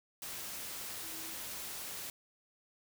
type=tone in noise; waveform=sine; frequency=323.1 Hz; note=E4; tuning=35 cents flat; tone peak=-54 dBFS; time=1.03-1.34 s; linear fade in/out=2 ms; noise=white; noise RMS=-43 dBFS; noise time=0.22-2.1 s; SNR=-14 dB; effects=none